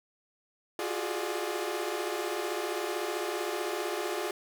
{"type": "tone cluster", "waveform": "sawtooth", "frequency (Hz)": [347.6, 363.2, 388, 421.6, 597], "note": ["F4", "F#4", "G4", "G#4", "D5"], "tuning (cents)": [-8, -32, -18, 26, 28], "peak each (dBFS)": [-33, -34, -37, -32, -35], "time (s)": [0.79, 4.31], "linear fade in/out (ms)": 2, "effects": []}